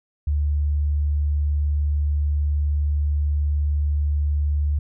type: tone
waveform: sine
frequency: 73.42 Hz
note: D2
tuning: in tune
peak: -18 dBFS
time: 0.27-4.79 s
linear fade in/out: 5 ms
effects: none